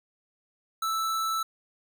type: tone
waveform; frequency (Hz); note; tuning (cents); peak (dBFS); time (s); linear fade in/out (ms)
square; 1318.5; E6; 0; -27; 0.82-1.43; 5
effects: none